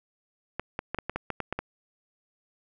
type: clicks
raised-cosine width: 0.5 ms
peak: -15 dBFS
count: 10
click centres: 0.596 / 0.791 / 0.946 / 0.987 / 1.096 / 1.16 / 1.303 / 1.403 / 1.526 / 1.59 s
effects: none